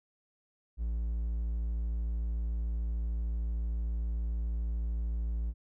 triangle tone, 56.7 Hz, A#1, 47 cents flat, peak -28 dBFS, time 0.77-5.54 s, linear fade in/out 50 ms, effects none

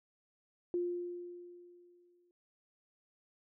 sine tone with exponential decay, 351.6 Hz, F4, 12 cents sharp, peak -30 dBFS, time 0.74-2.31 s, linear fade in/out 1 ms, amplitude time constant 340 ms, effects none

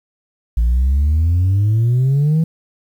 sine exponential sweep, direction up, 55.5 to 164.81 Hz, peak -9 dBFS, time 0.57-2.44 s, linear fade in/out 5 ms, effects tanh soft clip ceiling -10 dBFS + 8-bit

